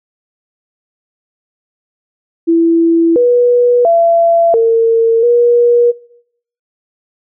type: tone with pitch steps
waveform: sine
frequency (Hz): 332.7 / 486.6 / 675 / 456 / 478.3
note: E4 / B4 / E5 / A#4 / A#4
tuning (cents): +16 / -26 / +41 / -38 / +44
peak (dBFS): -6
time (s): 2.47-5.92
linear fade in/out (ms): 20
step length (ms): 690
effects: noise-tail reverb RT60 0.7 s tail -22 dB re dry